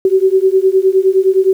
sine beating tone pair, 376 / 385.7 Hz, F#4 / G4, +28 / -28 cents, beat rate 9.7 Hz, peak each -11 dBFS, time 0.05-1.53 s, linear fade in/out 2 ms, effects 7-bit

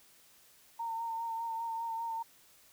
sine tone with vibrato, 914 Hz, A#5, 34 cents flat, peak -34 dBFS, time 0.79-2.23 s, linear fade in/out 10 ms, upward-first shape triangle, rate 5 Hz, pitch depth 31 cents each way, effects white hiss -62 dBFS RMS until 2.72 s

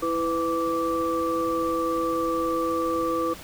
sine tone cluster, 330 / 500 / 1164 Hz, E4 / B4 / D6, +2 / +21 / -16 cents, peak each -27 dBFS, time 0.02-3.34 s, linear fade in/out 10 ms, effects pink hiss -42 dBFS RMS until 3.43 s

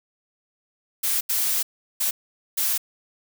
blue noise bursts at uneven times, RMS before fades -23 dBFS, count 4, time 1.03-1.21 / 1.29-1.63 / 2-2.11 / 2.57-2.78 s, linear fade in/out 10 ms, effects none

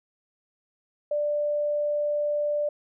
sine tone, 590 Hz, D5, 8 cents sharp, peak -23 dBFS, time 1.11-2.69 s, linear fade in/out 5 ms, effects none

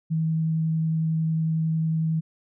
sine tone with vibrato, 160.4 Hz, E3, 47 cents flat, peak -21 dBFS, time 0.1-2.21 s, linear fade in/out 20 ms, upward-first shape triangle, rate 11 Hz, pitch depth 9 cents each way, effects none

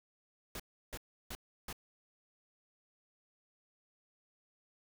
pink noise bursts, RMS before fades -43 dBFS, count 4, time 0.55-1.728 s, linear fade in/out 2 ms, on 47 ms, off 330 ms, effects none

